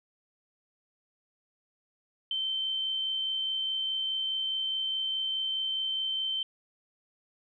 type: tone with amplitude modulation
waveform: sine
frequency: 3100 Hz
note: G7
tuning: 20 cents flat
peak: -27 dBFS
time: 2.31-6.43 s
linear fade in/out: 2 ms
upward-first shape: sine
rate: 64.8 Hz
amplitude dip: 30%
effects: none